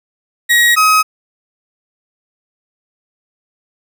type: tone pair in turn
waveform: 35% pulse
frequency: 1899 / 1267.4 Hz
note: A#6 / D#6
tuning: +32 / +32 cents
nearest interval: perfect fifth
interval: 700 cents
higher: first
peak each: -6 dBFS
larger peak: neither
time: 0.49-0.76 / 0.76-1.03 s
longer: neither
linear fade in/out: 20 ms
effects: none